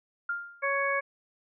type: tone with exponential decay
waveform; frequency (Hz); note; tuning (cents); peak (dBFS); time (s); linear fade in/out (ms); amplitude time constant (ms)
sine; 1400; F6; +4; -26; 0.29-0.73; 5; 94
type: harmonic tone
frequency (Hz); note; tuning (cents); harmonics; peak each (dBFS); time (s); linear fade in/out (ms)
556; C#5; +5; 1 / 2 / 3 / 4; -31 / -31 / -31 / -31; 0.62-1.01; 20
effects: none